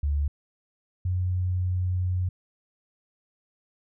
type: tone pair in turn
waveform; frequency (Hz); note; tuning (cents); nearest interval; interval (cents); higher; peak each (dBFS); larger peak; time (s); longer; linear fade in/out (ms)
sine; 72.3 / 91.09; D2 / F#2; -27 / -27; major third; 400; second; -22 / -23; first; 0.03-0.28 / 1.05-2.29; second; 5
effects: none